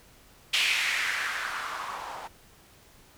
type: noise with low-pass filter sweep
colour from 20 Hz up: violet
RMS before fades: -30 dBFS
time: 0.53-2.28 s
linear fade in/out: 10 ms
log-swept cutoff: 2800 to 790 Hz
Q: 3.1
effects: pink hiss -56 dBFS RMS until 3.17 s